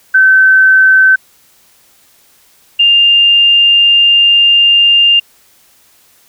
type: tone pair in turn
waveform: sine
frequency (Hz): 1535 / 2802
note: G6 / F7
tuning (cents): -37 / +5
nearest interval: minor seventh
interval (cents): 1042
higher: second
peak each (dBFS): -3 / -4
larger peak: first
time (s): 0.14-1.16 / 2.79-5.2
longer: second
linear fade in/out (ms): 10
effects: white hiss -48 dBFS RMS until 6.28 s